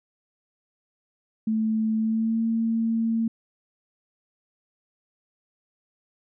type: tone with pitch glide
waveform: sine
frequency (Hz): 219.7 to 226.7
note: A3 to A#3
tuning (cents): -2 to -48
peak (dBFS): -21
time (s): 1.47-3.28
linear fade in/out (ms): 5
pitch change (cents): +54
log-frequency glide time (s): 1.97-2.41
effects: none